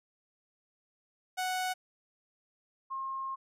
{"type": "tone pair in turn", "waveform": ["sawtooth", "sine"], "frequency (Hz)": [740, 1070], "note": ["F#5", "C6"], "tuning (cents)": [0, 38], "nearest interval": "tritone", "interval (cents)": 638, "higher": "second", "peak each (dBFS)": [-27, -34], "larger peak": "first", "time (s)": [[1.37, 1.74], [2.9, 3.36]], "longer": "second", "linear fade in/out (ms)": 20, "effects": ["resampled to 32000 Hz"]}